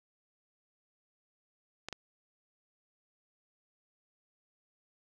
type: clicks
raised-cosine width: 0.2 ms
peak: -21 dBFS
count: 2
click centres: 1.886 / 1.927 s
effects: none